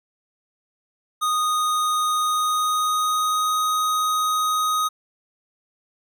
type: tone with pitch glide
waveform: square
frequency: 1239 to 1251.9 Hz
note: D#6 to D#6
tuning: -8 to +10 cents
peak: -20 dBFS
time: 1.21-4.89 s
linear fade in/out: 20 ms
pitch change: +18 cents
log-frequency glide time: 2.09-3.61 s
effects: none